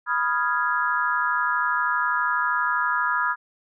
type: chord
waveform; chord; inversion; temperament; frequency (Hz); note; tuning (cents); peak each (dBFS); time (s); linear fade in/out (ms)
sine; F half-diminished seventh; second; equal; 987.8 / 1244.5 / 1396.9 / 1661.2; Cb6 / Eb6 / F6 / Ab6; 0 / 0 / 0 / 0; -26; 0.06-3.36; 50
effects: none